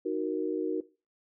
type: chord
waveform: sine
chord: D# minor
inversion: none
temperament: equal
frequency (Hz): 311.1 / 370 / 466.2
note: D#4 / F#4 / A#4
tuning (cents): 0 / 0 / 0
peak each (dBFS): -33 / -31 / -33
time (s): 0.05-0.81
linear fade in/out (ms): 10
effects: noise-tail reverb RT60 0.3 s tail -18 dB re dry